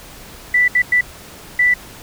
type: tone bursts at uneven times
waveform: sine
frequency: 1975.5 Hz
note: B6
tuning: in tune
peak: -10 dBFS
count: 4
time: 0.54-0.68 / 0.75-0.82 / 0.92-1.01 / 1.59-1.74 s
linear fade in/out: 5 ms
effects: pink hiss -38 dBFS RMS until 2.02 s